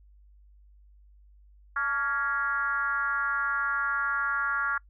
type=tone with frequency modulation; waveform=sine; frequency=1396.9 Hz; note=F6; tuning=in tune; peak=-25 dBFS; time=1.76-4.78 s; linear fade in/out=5 ms; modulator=262 Hz; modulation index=1.1; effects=noise-tail reverb RT60 0.1 s tail -25 dB re dry + added 50 Hz sine -53 dBFS peak until 4.89 s

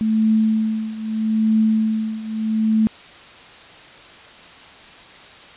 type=tone with tremolo; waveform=sine; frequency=219.2 Hz; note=A3; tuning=6 cents flat; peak=-12 dBFS; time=0.01-2.87 s; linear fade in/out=0 ms; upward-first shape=triangle; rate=0.79 Hz; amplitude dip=85%; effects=white hiss -42 dBFS RMS until 5.56 s + resampled to 8000 Hz

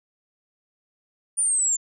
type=exponential sweep; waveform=sine; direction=down; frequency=9470 to 7150 Hz; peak=-19 dBFS; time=1.37-1.77 s; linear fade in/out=20 ms; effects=none

